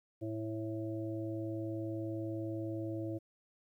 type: harmonic tone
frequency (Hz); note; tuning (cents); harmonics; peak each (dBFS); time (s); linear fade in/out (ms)
110; A2; 0; 1 / 3 / 5 / 6; -41 / -38 / -45 / -50; 0.21-3.19; 20
effects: 12-bit